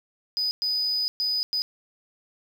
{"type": "tone bursts at uneven times", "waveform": "sine", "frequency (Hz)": 4978, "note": "D#8", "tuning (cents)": 0, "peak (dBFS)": -21, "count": 4, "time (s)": [[0.37, 0.51], [0.62, 1.08], [1.2, 1.43], [1.53, 1.62]], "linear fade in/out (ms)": 0, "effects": ["tanh soft clip ceiling -21 dBFS", "8-bit"]}